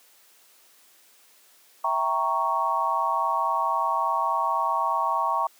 sine chord, E diminished seventh, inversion none, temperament equal, 659.3 / 784 / 932.3 / 1108.7 Hz, E5 / G5 / Bb5 / Db6, 0 / 0 / 0 / 0 cents, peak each -31 / -30 / -26 / -25 dBFS, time 1.84-5.47 s, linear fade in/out 5 ms, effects white hiss -57 dBFS RMS until 5.59 s + high-pass 300 Hz 12 dB/octave

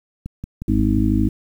click train, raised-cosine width 5 ms, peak -16 dBFS, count 5, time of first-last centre 0.26-0.979 s, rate 5.56 Hz
harmonic tone, 52.3 Hz, G#1, 13 cents sharp, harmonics 1 / 2 / 4 / 5 / 6, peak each -21 / -21 / -21 / -21 / -21 dBFS, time 0.68-1.29 s, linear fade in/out 5 ms
effects 8-bit

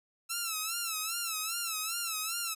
5% pulse tone with vibrato, 1329 Hz, E6, 14 cents sharp, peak -21 dBFS, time 0.29-2.55 s, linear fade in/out 20 ms, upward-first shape sine, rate 2.5 Hz, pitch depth 96 cents each way, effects resampled to 32000 Hz

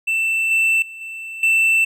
triangle tone with level steps, 2668 Hz, E7, 20 cents sharp, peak -15 / -12 / -31 / -27 / -11 dBFS, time 0.07-1.85 s, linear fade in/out 10 ms, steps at 0.51 / 0.82 / 1.01 / 1.43 s, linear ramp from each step 2 ms, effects none

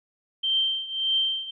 sine tone with tremolo, 3136 Hz, G7, in tune, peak -19 dBFS, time 0.43-1.51 s, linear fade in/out 10 ms, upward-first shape triangle, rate 1.7 Hz, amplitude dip 85%, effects none

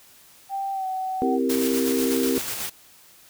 sine tone with pitch glide, 784 to 754.2 Hz, G5 to F#5, 0 to +33 cents, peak -25 dBFS, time 0.49-1.39 s, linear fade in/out 50 ms, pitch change -67 cents, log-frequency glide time 0.72-0.86 s
sine chord, C dominant seventh, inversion none, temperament equal, 261.6 / 329.6 / 392 / 466.2 Hz, C4 / E4 / G4 / Bb4, 0 / 0 / 0 / 0 cents, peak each -23 / -29 / -26 / -27 dBFS, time 1.22-2.38 s, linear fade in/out 0 ms
white noise with tremolo, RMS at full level -29 dBFS, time 1.49-2.7 s, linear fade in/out 10 ms, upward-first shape square, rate 8.1 Hz, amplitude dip 30%
effects white hiss -52 dBFS RMS until 3.29 s

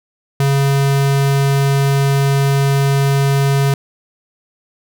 square tone, 138.59 Hz, C#3, in tune, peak -12 dBFS, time 0.4-3.74 s, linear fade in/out 2 ms, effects none

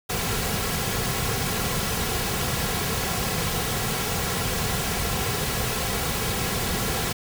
pink noise with comb filter, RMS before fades -26 dBFS, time 0.09-7.13 s, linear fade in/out 10 ms, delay 3.3 ms, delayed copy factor -0.55, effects none

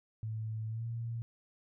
sine tone with pitch glide, 110 to 115.94 Hz, A2 to A#2, 0 to -9 cents, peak -35 dBFS, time 0.23-1.22 s, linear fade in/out 0 ms, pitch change +91 cents, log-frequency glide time 0.68-0.86 s, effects none

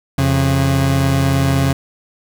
30% pulse tone pair together, 86 / 135.78 Hz, F2 / C#3, -26 / -35 cents, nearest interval minor sixth, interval 791 cents, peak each -16 / -11 dBFS, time 0.18-1.73 s, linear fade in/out 5 ms, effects none

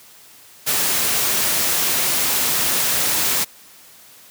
white noise, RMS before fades -19 dBFS, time 0.66-3.45 s, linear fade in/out 20 ms, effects white hiss -46 dBFS RMS until 4.3 s + high-pass 80 Hz 12 dB/octave

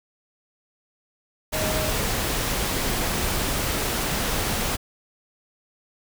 sine tone in noise, 622.3 Hz, D#5, in tune, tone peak -29 dBFS, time 1.52-1.92 s, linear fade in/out 20 ms, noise pink, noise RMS -25 dBFS, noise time 1.52-4.77 s, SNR -7 dB, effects none

